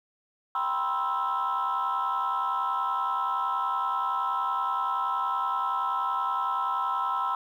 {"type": "chord", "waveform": "sine", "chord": "C major seventh", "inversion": "second", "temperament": "equal with one note detuned", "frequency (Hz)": [784, 975.9, 1046.5, 1318.5], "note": ["G5", "B5", "C6", "E6"], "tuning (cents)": [0, -21, 0, 0], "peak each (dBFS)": [-33, -30, -29, -28], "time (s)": [0.55, 7.35], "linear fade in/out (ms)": 2, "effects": ["tanh soft clip ceiling -20 dBFS", "10-bit"]}